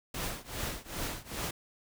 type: noise with tremolo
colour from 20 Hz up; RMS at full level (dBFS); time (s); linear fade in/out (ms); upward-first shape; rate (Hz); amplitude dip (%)
pink; -34; 0.14-1.51; 5; triangle; 2.5; 95
effects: none